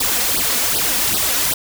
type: noise with flanger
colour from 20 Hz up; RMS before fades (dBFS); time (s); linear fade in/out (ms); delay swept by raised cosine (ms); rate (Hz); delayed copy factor
white; -18; 0-1.54; 5; 0.21 to 4.21; 2.6; +0.95
effects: none